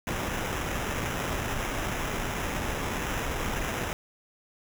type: noise with sample-and-hold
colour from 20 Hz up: pink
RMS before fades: -31 dBFS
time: 0.07-3.93 s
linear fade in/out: 0 ms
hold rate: 4410 Hz
effects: none